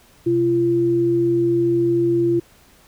sine tone pair together, 128.66 / 342.1 Hz, C3 / F4, -29 / -36 cents, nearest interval octave + perfect fourth, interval 1693 cents, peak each -25 / -15 dBFS, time 0.26-2.4 s, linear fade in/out 10 ms, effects pink hiss -52 dBFS RMS until 2.87 s

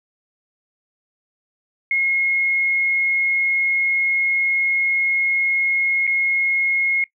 sine tone with dropouts, 2159 Hz, C#7, 46 cents flat, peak -16 dBFS, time 1.91-7.04 s, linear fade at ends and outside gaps 2 ms, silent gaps 6.069-6.075 s, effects noise-tail reverb RT60 0.1 s tail -20 dB re dry

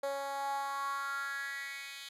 10% pulse tone with high-pass filter sweep, 277.2 Hz, C#4, in tune, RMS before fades -38 dBFS, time 0.03-2.09 s, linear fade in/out 5 ms, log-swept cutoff 560 to 2900 Hz, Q 5.4, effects resampled to 32000 Hz

